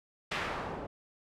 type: noise with low-pass filter sweep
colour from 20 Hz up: white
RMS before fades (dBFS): -37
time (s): 0.31-0.87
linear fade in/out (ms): 10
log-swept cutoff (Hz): 2600 to 540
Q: 1
effects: none